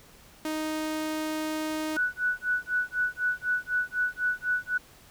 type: tone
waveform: sawtooth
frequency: 311.1 Hz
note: D#4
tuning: in tune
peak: -25 dBFS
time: 0.45-1.97 s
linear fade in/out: 2 ms
type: tone with tremolo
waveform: sine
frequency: 1480 Hz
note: F#6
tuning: in tune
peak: -22 dBFS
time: 1.96-4.78 s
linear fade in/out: 10 ms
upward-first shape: sine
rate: 4 Hz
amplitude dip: 100%
effects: pink hiss -54 dBFS RMS until 5.1 s